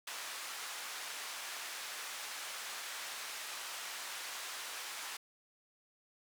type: band-pass noise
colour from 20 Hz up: pink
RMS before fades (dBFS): -44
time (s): 0.07-5.17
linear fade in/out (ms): 5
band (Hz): 1100 to 11000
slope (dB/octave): 12
effects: none

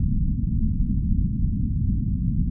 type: low-pass noise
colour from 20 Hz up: pink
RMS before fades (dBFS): -22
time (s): 0-2.5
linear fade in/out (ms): 5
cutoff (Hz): 240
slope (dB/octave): 48
effects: none

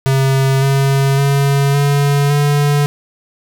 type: tone with pitch steps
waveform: square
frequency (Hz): 134.6 / 137.11 / 139.67 / 142.27 / 144.93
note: C3 / C#3 / C#3 / C#3 / D3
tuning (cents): +49 / -19 / +13 / +45 / -23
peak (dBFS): -11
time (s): 0.06-2.86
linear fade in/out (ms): 0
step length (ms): 560
effects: none

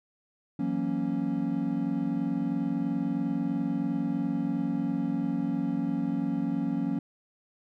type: chord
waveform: triangle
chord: F# dominant seventh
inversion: third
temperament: equal with one note detuned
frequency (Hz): 164.81 / 185 / 234.2 / 277.2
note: E3 / F#3 / A#3 / C#4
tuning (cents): 0 / 0 / +8 / 0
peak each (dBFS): -33 / -31 / -30 / -28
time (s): 0.59-6.99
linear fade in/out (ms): 5
effects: none

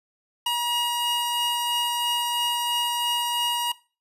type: tone pair together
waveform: 45% pulse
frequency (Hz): 957 / 2868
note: A#5 / F7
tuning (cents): +45 / +45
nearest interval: octave + perfect fifth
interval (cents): 1900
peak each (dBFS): -25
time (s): 0.46-3.72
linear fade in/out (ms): 5
effects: noise-tail reverb RT60 0.3 s tail -17 dB re dry + resampled to 32000 Hz

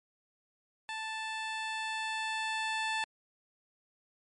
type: tone with level ramp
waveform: 15% pulse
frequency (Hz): 880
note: A5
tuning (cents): 0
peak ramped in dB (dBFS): -30 to -24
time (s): 0.89-3.04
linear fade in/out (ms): 0
effects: low-pass 7000 Hz 12 dB/octave + MP3 48 kbps

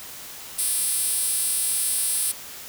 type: tone with high-pass filter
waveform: 5% pulse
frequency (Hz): 341.3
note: F4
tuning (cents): -40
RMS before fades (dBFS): -24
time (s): 0.58-2.32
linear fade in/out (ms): 10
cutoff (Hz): 9100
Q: 1.6
effects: white hiss -39 dBFS RMS until 2.68 s

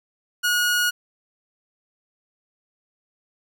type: tone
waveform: sawtooth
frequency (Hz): 1448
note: F#6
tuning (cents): -38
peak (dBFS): -15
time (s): 0.43-0.91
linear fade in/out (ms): 20
effects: none

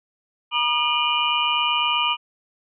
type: tone cluster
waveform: sine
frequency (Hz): 957 / 1214 / 2428 / 2863 / 3011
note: A#5 / D#6 / D#7 / F7 / F#7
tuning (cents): +45 / -43 / -43 / +42 / +30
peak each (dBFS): -25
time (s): 0.51-2.17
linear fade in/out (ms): 50
effects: none

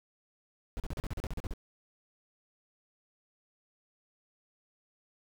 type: noise bursts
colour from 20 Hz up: brown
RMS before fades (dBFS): -35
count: 12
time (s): 0.77-1.536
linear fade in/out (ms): 0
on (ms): 29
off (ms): 38
effects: none

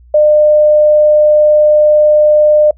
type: tone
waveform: sine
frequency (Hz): 603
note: D5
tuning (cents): +46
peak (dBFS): -4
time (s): 0.14-2.71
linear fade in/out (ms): 5
effects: noise-tail reverb RT60 0.1 s tail -24 dB re dry + added 60 Hz sine -38 dBFS peak until 2.77 s

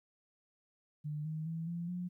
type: tone with pitch steps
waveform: sine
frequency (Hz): 150 / 156.64 / 163.58 / 170.82 / 178.38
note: D3 / D#3 / E3 / F3 / F3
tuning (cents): +37 / +12 / -13 / -38 / +37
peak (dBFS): -36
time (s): 1.04-2.09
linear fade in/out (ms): 20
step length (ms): 210
effects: 13-bit

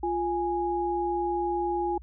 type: tone pair together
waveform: sine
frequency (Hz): 348.9 / 829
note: F4 / G#5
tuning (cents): -2 / -3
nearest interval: octave + minor third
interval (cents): 1499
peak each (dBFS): -28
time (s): 0.03-1.98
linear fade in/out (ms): 5
effects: added 60 Hz sine -43 dBFS peak until 2.02 s

